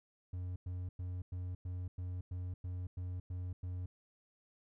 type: tone bursts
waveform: triangle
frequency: 90.3 Hz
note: F#2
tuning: 42 cents flat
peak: -36 dBFS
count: 11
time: 0.33-3.86 s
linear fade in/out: 5 ms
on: 230 ms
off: 100 ms
effects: none